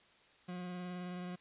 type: tone with vibrato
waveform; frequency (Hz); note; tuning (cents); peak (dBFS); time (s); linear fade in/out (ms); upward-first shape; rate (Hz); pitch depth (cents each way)
40% pulse; 179.3; F3; +46; -40; 0.48-1.36; 10; sine; 19; 18
effects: white hiss -65 dBFS RMS until 1.4 s + resampled to 8000 Hz